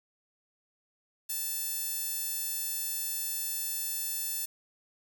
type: tone with high-pass filter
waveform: sawtooth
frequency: 880 Hz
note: A5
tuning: in tune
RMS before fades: -34 dBFS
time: 1.29-4.46 s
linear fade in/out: 10 ms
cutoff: 9300 Hz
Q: 0.64
effects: 9-bit